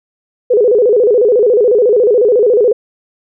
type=tone with vibrato; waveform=sine; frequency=454.9 Hz; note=A#4; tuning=42 cents flat; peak=-6 dBFS; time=0.5-2.73 s; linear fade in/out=10 ms; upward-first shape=square; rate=14 Hz; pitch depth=150 cents each way; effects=none